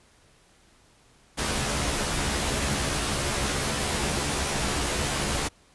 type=noise with comb filter; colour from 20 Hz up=pink; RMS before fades=-27 dBFS; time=1.37-5.49 s; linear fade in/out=20 ms; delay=14 ms; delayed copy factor=+0.9; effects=pink hiss -59 dBFS RMS until 5.74 s + resampled to 24000 Hz